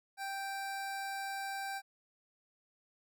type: tone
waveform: 25% pulse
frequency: 784 Hz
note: G5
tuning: in tune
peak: -34 dBFS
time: 0.17-1.82 s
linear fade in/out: 50 ms
effects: none